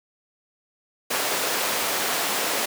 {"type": "high-pass noise", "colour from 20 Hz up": "pink", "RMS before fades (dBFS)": -25, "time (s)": [1.1, 2.66], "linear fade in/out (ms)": 10, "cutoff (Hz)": 430, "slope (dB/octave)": 12, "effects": []}